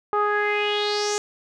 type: tone with low-pass filter sweep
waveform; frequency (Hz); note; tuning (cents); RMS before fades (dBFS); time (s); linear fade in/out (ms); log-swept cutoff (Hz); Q
sawtooth; 415.3; G#4; 0; -23; 0.13-1.18; 0; 1100 to 7000; 5
effects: none